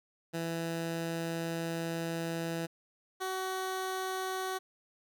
15% pulse tone pair in turn, 166 / 376.3 Hz, E3 / F#4, +12 / +29 cents, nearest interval octave + major second, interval 1417 cents, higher second, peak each -27 dBFS, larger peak neither, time 0.33-2.67 / 3.2-4.59 s, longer first, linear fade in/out 20 ms, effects none

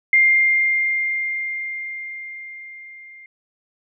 sine tone with level ramp, 2108 Hz, C7, 12 cents sharp, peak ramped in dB -10 to -40 dBFS, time 0.13-3.26 s, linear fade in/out 2 ms, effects none

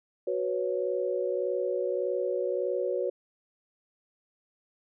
sine chord, F# suspended fourth, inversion none, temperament just, 370 / 493.3 / 555 Hz, F#4 / B4 / C#5, 0 / -2 / +2 cents, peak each -31 dBFS, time 0.27-3.1 s, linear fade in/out 5 ms, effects none

